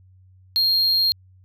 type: tone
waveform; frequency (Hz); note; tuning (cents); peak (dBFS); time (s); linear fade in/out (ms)
triangle; 4229; C8; +18; -15; 0.56-1.12; 0
effects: added 93 Hz sine -49 dBFS peak until 1.44 s